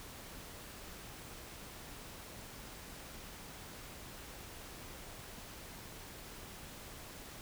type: silence
effects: pink hiss -50 dBFS RMS until 7.41 s